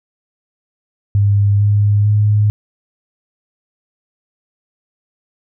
sine tone with pitch steps, 101.3 / 103.07 / 104.87 Hz, G#2 / G#2 / G#2, -43 / -13 / +17 cents, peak -9 dBFS, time 1.15-2.5 s, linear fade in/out 0 ms, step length 450 ms, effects none

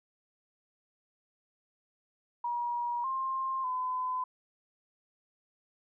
sine tone with pitch steps, 957 / 1058 / 1014 Hz, A#5 / C6 / B5, +45 / +19 / +45 cents, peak -30 dBFS, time 2.44-4.24 s, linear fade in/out 5 ms, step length 600 ms, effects none

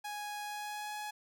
sawtooth tone with pitch glide, 830.6 to 840.7 Hz, G#5 to G#5, 0 to +21 cents, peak -35 dBFS, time 0.04-1.11 s, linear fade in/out 10 ms, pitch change +21 cents, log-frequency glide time 0.42-0.94 s, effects none

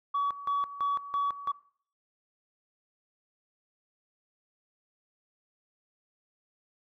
sine tone with tremolo, 1134 Hz, C#6, 39 cents sharp, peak -24 dBFS, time 0.14-1.52 s, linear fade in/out 10 ms, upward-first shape square, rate 3 Hz, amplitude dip 80%, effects noise-tail reverb RT60 0.5 s tail -19 dB re dry + tanh soft clip ceiling -23 dBFS

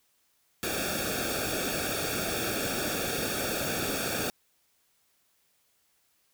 pink noise with comb filter, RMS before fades -31 dBFS, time 0.63-4.3 s, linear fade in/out 0 ms, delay 0.99 ms, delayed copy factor -0.95, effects white hiss -70 dBFS RMS until 6.33 s

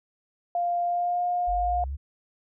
sine tone with pitch glide, 698.5 to 710.7 Hz, F5 to F5, 0 to +30 cents, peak -23 dBFS, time 0.55-1.84 s, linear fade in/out 2 ms, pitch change +30 cents, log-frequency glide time 0.84-1.24 s
sine exponential sweep, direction up, 45 to 73 Hz, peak -29 dBFS, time 1.47-1.97 s, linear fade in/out 20 ms
effects none

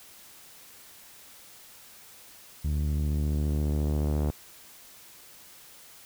sawtooth tone with low-pass filter sweep, 74.4 Hz, D2, 23 cents sharp, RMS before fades -27 dBFS, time 2.64-4.31 s, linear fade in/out 10 ms, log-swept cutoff 160 to 720 Hz, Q 0.78, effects white hiss -51 dBFS RMS until 6.05 s

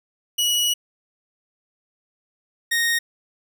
sawtooth tone pair in turn, 2922 / 1860 Hz, F#7 / A#6, -22 / -4 cents, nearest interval minor sixth, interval 782 cents, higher first, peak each -15 dBFS, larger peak neither, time 0.38-0.74 / 2.71-2.99 s, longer first, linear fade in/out 10 ms, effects none

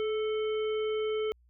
harmonic tone with a mistuned harmonic, 440 Hz, A4, in tune, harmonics 1 / 3 / 5 / 7, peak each -28 / -43 / -45 / -44 dBFS, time 0-1.32 s, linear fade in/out 0 ms, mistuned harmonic 1, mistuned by -36 cents, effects added 60 Hz sine -60 dBFS peak until 1.49 s

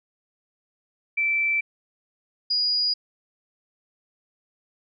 sine tone pair in turn, 2330 / 4893 Hz, D7 / D#8, -14 / -30 cents, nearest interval octave + minor second, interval 1284 cents, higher second, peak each -20 dBFS, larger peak neither, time 1.17-1.61 / 2.5-2.94 s, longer neither, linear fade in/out 10 ms, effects none

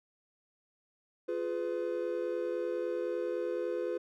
triangle chord, F diminished, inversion none, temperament just, 349.2 / 419.1 / 502.9 Hz, F4 / Ab4 / Cb5, 0 / +16 / +31 cents, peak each -34 / -36 / -33 dBFS, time 1.28-3.98 s, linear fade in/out 10 ms, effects none

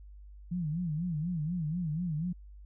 sine tone with vibrato, 164.4 Hz, E3, 4 cents flat, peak -30 dBFS, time 0.51-2.33 s, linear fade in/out 10 ms, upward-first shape sine, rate 4.1 Hz, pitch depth 170 cents each way, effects added 50 Hz sine -47 dBFS peak until 2.65 s

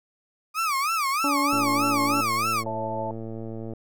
35% pulse tone with vibrato, 1200 Hz, D6, 37 cents sharp, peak -21 dBFS, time 0.54-2.64 s, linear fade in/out 50 ms, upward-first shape sine, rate 3.2 Hz, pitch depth 200 cents each way
harmonic tone, 285.6 Hz, D4, 48 cents flat, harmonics 1 / 2 / 3 / 4, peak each -25 / -33 / -31 / -35 dBFS, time 1.24-2.21 s, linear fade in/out 2 ms
click train, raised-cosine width 2 ms, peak -23 dBFS, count 248, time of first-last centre 1.53-3.735 s, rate 112 Hz
sine chord, A major, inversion first, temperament equal, 554.4 / 659.3 / 880 Hz, C#5 / E5 / A5, 0 / 0 / 0 cents, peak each -33 / -33 / -31 dBFS, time 2.66-3.11 s, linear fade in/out 2 ms
effects none

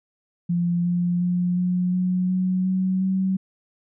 sine tone with pitch steps, 173.4 / 175.62 / 177.86 / 180.14 / 182.44 / 184.78 / 187.14 / 189.53 Hz, F3 / F3 / F3 / F#3 / F#3 / F#3 / F#3 / F#3, -12 / +10 / +32 / -46 / -24 / -2 / +20 / +42 cents, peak -19 dBFS, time 0.49-3.37 s, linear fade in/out 10 ms, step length 360 ms, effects none

